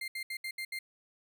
35% pulse tone bursts at uneven times, 2100 Hz, C7, 6 cents sharp, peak -34 dBFS, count 6, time 0.01-0.08 / 0.15-0.23 / 0.3-0.37 / 0.44-0.51 / 0.58-0.65 / 0.72-0.79 s, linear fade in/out 5 ms, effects none

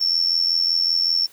sine tone with amplitude modulation, 5420 Hz, E8, 47 cents sharp, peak -13 dBFS, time 0-1.27 s, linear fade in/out 20 ms, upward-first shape sine, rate 85.3 Hz, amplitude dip 85%, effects white hiss -50 dBFS RMS until 1.32 s

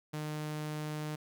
sawtooth tone, 152.2 Hz, D#3, 38 cents flat, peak -32 dBFS, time 0.13-1.16 s, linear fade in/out 10 ms, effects none

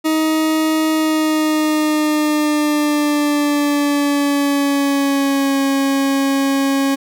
40% pulse tone with pitch glide, 314.7 to 274 Hz, D#4 to C#4, +20 to -20 cents, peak -13 dBFS, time 0.04-6.96 s, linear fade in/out 20 ms, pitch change -240 cents, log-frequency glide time 0.92-5.6 s, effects none

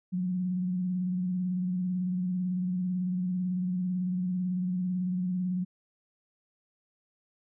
sine tone with vibrato, 181.9 Hz, F#3, 29 cents flat, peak -27 dBFS, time 0.12-5.65 s, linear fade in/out 20 ms, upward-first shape square, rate 18 Hz, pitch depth 33 cents each way, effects none

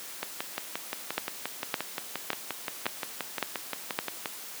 two click trains, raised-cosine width 0.3 ms, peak -14 / -10 dBFS, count 24 / 6, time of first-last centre 0.23-4.258 / 1.18-3.989 s, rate 5.71 / 1.78 Hz, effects white hiss -42 dBFS RMS until 4.6 s + high-pass 200 Hz 12 dB/octave

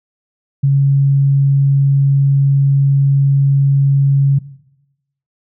sine tone, 138.59 Hz, C#3, in tune, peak -8 dBFS, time 0.63-4.39 s, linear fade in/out 10 ms, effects noise-tail reverb RT60 0.9 s tail -18 dB re dry

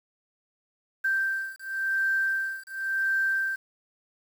sine beating tone pair, 1567 / 1567.93 Hz, G6 / G6, -1 / 0 cents, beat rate 0.93 Hz, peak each -28 dBFS, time 1.04-3.56 s, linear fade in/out 10 ms, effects 8-bit

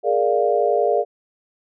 sine chord, Bb dominant seventh, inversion third, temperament equal, 415.3 / 466.2 / 587.3 / 698.5 Hz, Ab4 / Bb4 / D5 / F5, 0 / 0 / 0 / 0 cents, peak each -21 dBFS, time 0.03-1.05 s, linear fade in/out 50 ms, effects none

